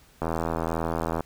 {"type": "click train", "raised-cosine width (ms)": 1, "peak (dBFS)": -13, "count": 82, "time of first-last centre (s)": [0.22, 1.207], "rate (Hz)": 82.1, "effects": ["pink hiss -57 dBFS RMS until 1.25 s"]}